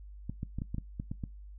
clicks, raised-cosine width 5 ms, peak -23 dBFS, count 9, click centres 0.296 / 0.431 / 0.586 / 0.619 / 0.745 / 0.783 / 0.999 / 1.115 / 1.238 s, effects noise-tail reverb RT60 0.2 s tail -22 dB re dry + added 50 Hz sine -45 dBFS peak until 1.58 s

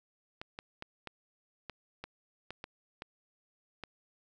clicks, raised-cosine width 0.3 ms, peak -25 dBFS, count 10, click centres 0.415 / 0.589 / 0.824 / 1.073 / 1.697 / 2.04 / 2.506 / 2.641 / 3.021 / 3.837 s, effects none

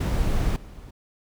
brown noise with level steps, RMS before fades -23 / -41 dBFS, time 0-0.91 s, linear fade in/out 10 ms, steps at 0.56 s, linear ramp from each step 2 ms, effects none

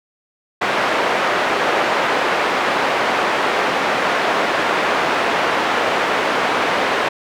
pink band-pass noise, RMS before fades -18 dBFS, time 0.61-7.09 s, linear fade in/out 10 ms, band 470 to 2200 Hz, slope 12 dB/octave, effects none

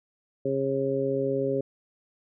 harmonic tone, 135.9 Hz, C#3, 34 cents flat, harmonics 1 / 2 / 3 / 4, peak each -34 / -31 / -27 / -29 dBFS, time 0.45-1.61 s, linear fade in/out 5 ms, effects none

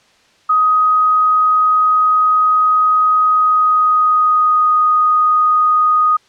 sine tone with pitch glide, 1255 to 1242 Hz, D#6 to D#6, +15 to -3 cents, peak -9 dBFS, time 0.49-6.17 s, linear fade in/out 10 ms, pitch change -18 cents, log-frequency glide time 3.25-4.73 s, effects white hiss -52 dBFS RMS until 6.28 s + low-pass 5000 Hz 12 dB/octave

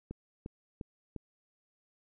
click train, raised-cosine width 3 ms, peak -27 dBFS, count 4, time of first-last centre 0.11-1.163 s, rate 2.85 Hz, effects none

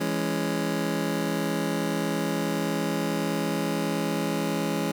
25% pulse chord, C# minor, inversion first, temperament just, 166.31 / 207.9 / 277.2 Hz, E3 / G#3 / C#4, +16 / +2 / 0 cents, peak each -26 dBFS, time 0-4.92 s, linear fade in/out 10 ms, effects none

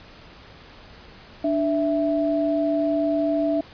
sine tone pair together, 294.9 / 659.3 Hz, D4 / E5, +7 / 0 cents, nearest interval octave + major second, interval 1393 cents, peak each -22 / -22 dBFS, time 1.44-3.61 s, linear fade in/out 5 ms, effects pink hiss -46 dBFS RMS until 3.73 s + resampled to 11025 Hz

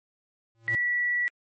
square tone with exponential growth, 114 Hz, A#2, 38 cents flat, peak -31 dBFS, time 0.55-0.75 s, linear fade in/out 0 ms, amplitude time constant 43 ms
sine tone, 1947 Hz, B6, 25 cents flat, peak -23 dBFS, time 0.68-1.28 s, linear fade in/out 0 ms
effects MP3 32 kbps

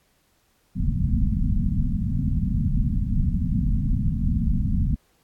pink low-pass noise, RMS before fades -22 dBFS, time 0.75-4.96 s, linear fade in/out 20 ms, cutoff 250 Hz, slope 96 dB/octave, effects pink hiss -65 dBFS RMS until 5.23 s + AAC 64 kbps

